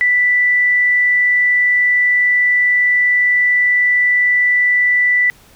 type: tone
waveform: sine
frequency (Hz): 1975.5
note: B6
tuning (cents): 0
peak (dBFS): -10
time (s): 0.01-5.3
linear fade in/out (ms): 0
effects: pink hiss -47 dBFS RMS until 5.55 s